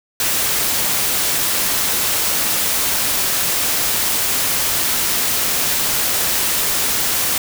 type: noise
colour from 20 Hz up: white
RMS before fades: -18 dBFS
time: 0.2-7.38 s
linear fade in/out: 2 ms
effects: none